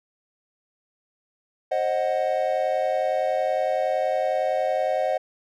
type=chord; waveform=triangle; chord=C diminished; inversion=none; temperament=equal with one note detuned; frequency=531.5 / 622.3 / 740 Hz; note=C5 / Eb5 / Gb5; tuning=+27 / 0 / 0 cents; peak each=-24 / -23 / -24 dBFS; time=1.71-5.18 s; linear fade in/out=10 ms; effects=none